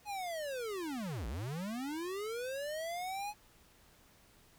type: linear two-way sweep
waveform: square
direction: down then up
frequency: 847 to 50.9 to 847 Hz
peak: -38 dBFS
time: 0.05-3.34 s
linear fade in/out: 50 ms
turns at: 1.27 s
effects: pink hiss -64 dBFS RMS until 4.58 s